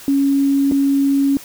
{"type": "tone with dropouts", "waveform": "sine", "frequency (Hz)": 277.2, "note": "C#4", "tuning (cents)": 0, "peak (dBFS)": -12, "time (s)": [0.08, 1.37], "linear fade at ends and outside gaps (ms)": 1, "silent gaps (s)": [0.713, 0.72], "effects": ["white hiss -38 dBFS RMS until 1.44 s"]}